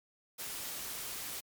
white noise, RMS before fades -41 dBFS, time 0.38-1.41 s, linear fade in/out 20 ms, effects MP3 96 kbps

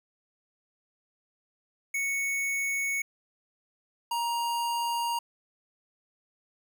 square tone pair in turn, 2217 / 940.8 Hz, C#7 / A#5, 0 / +16 cents, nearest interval octave + minor third, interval 1484 cents, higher first, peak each -28 dBFS, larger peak neither, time 1.94-3.02 / 4.11-5.19 s, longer neither, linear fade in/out 5 ms, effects none

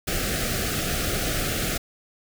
pink band-stop noise, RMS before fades -26 dBFS, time 0.07-1.78 s, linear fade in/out 10 ms, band 770 to 1200 Hz, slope 96 dB/octave, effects none

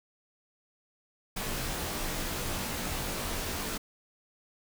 pink noise with comb filter, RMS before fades -34 dBFS, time 1.36-3.78 s, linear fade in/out 10 ms, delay 19 ms, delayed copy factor -0.95, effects none

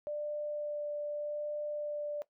sine tone with vibrato, 592 Hz, D5, 14 cents sharp, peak -34 dBFS, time 0.07-2.22 s, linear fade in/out 0 ms, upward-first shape sine, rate 0.83 Hz, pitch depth 8 cents each way, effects noise-tail reverb RT60 0.1 s tail -17 dB re dry

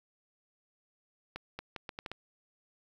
accelerating click train, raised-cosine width 0.3 ms, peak -23 dBFS, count 7, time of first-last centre 1.36-2.116 s, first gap 230 ms, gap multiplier 0.75, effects 9-bit

